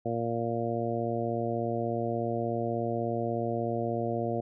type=harmonic tone; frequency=116.54 Hz; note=A#2; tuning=in tune; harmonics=1 / 2 / 3 / 4 / 5 / 6; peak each=-35 / -35 / -35 / -35 / -35 / -35 dBFS; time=0.05-4.41 s; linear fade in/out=10 ms; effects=none